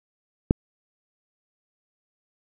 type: click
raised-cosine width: 3 ms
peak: -3 dBFS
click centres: 0.509 s
effects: none